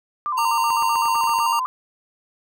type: tone with vibrato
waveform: sine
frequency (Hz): 1102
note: C#6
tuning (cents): -11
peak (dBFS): -21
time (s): 0.26-1.66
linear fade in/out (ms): 0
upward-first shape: square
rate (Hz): 7.9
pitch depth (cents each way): 130
type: tone with pitch glide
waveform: square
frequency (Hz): 923 to 929.4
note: A#5 to A#5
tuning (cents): -17 to -5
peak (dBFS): -20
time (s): 0.37-1.6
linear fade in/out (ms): 10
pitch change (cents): +12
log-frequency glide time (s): 1.4-1.49
type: clicks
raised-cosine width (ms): 0.5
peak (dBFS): -22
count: 8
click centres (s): 0.704 / 0.824 / 0.957 / 1.056 / 1.155 / 1.238 / 1.294 / 1.387
effects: none